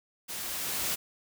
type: noise with level ramp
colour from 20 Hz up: white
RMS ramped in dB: -38 to -30 dBFS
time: 0.28-0.96 s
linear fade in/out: 20 ms
effects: none